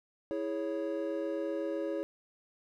triangle chord, C# minor, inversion first, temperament equal with one note detuned, 327.5 / 415.3 / 554.4 Hz, E4 / G#4 / C#5, -11 / 0 / 0 cents, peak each -34 / -36 / -34 dBFS, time 0.31-2.03 s, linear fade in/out 0 ms, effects none

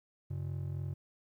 triangle ring-modulated tone, 117.1 Hz, A#2, 8 cents sharp, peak -30 dBFS, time 0.3-0.94 s, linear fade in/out 10 ms, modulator 21.8 Hz, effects 12-bit

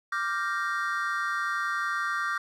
triangle chord, G minor seventh, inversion second, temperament equal, 1174.7 / 1396.9 / 1568 / 1864.7 Hz, D6 / F6 / G6 / Bb6, 0 / 0 / 0 / 0 cents, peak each -29 / -31 / -31 / -33 dBFS, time 0.12-2.38 s, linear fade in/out 5 ms, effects none

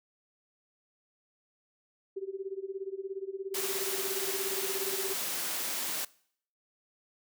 sine tone with tremolo, 387.3 Hz, G4, 21 cents flat, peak -31 dBFS, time 2.16-5.14 s, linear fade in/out 10 ms, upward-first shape sine, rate 17 Hz, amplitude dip 90%
white noise, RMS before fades -34 dBFS, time 3.54-6.05 s, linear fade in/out 5 ms
effects noise-tail reverb RT60 0.6 s tail -22 dB re dry + high-pass 200 Hz 12 dB/octave

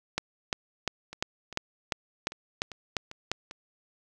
two click trains, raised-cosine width 0.2 ms, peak -24 / -10 dBFS, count 7 / 10, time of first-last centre 1.13-3.511 / 0.18-3.316 s, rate 2.52 / 2.87 Hz, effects none

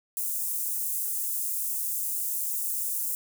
white high-pass noise, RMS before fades -30 dBFS, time 0.17-3.15 s, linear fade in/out 0 ms, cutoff 8000 Hz, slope 24 dB/octave, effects none

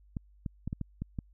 clicks, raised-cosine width 5 ms, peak -22 dBFS, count 7, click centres 0.168 / 0.462 / 0.676 / 0.729 / 0.813 / 1.02 / 1.188 s, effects added 50 Hz sine -57 dBFS peak until 1.33 s

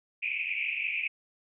pink band-pass noise, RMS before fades -32 dBFS, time 0.22-1.08 s, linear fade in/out 10 ms, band 2300 to 2600 Hz, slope 96 dB/octave, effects none

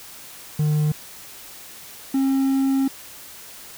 triangle tone pair in turn, 151.2 / 269.4 Hz, D#3 / C#4, -49 / -49 cents, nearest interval minor seventh, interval 1000 cents, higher second, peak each -15 dBFS, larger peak neither, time 0.59-0.92 / 2.14-2.88 s, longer second, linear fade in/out 5 ms, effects white hiss -41 dBFS RMS until 3.77 s

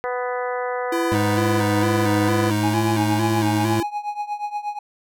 harmonic tone, 248.2 Hz, B3, 9 cents sharp, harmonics 2 / 3 / 4 / 5 / 6 / 7 / 8, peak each -25 / -29 / -31 / -33 / -35 / -36 / -37 dBFS, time 0.04-2.5 s, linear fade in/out 0 ms
square tone with vibrato, 325 Hz, E4, 24 cents flat, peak -22 dBFS, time 0.92-3.83 s, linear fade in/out 5 ms, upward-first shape square, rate 2.2 Hz, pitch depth 63 cents each way
25% pulse tone with pitch glide, 103.83 to 107.74 Hz, G#2 to A2, 0 to -36 cents, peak -17 dBFS, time 1.12-3.8 s, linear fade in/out 0 ms, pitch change +64 cents, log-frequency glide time 2.43-2.69 s
triangle tone with tremolo, 830.6 Hz, G#5, in tune, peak -19 dBFS, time 2.63-4.79 s, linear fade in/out 5 ms, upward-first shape triangle, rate 8.4 Hz, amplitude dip 90%
effects none

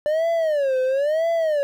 triangle tone with vibrato, 587.3 Hz, D5, in tune, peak -16 dBFS, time 0.06-1.63 s, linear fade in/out 0 ms, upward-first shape sine, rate 1 Hz, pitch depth 230 cents each way, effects 9-bit

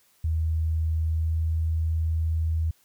sine tone with pitch glide, 80 to 80.56 Hz, D#2 to E2, +49 to -39 cents, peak -22 dBFS, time 0.24-2.71 s, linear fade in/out 5 ms, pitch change +12 cents, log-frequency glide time 1.11-1.36 s, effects white hiss -63 dBFS RMS until 2.84 s

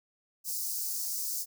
white high-pass noise, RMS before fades -34 dBFS, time 0.44-1.46 s, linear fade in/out 50 ms, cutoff 4800 Hz, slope 48 dB/octave, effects none

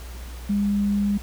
sine tone, 203 Hz, G#3, 39 cents flat, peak -19 dBFS, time 0.49-1.18 s, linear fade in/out 10 ms, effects added 60 Hz sine -34 dBFS peak until 1.22 s + pink hiss -44 dBFS RMS until 1.22 s

